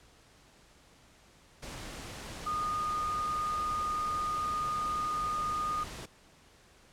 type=tone in noise; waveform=sine; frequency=1227 Hz; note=D#6; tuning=25 cents flat; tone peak=-30 dBFS; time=2.46-5.84 s; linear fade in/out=10 ms; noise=pink; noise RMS=-43 dBFS; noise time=1.62-6.06 s; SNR=+10 dB; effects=pink hiss -60 dBFS RMS until 6.92 s + low-pass 9000 Hz 12 dB/octave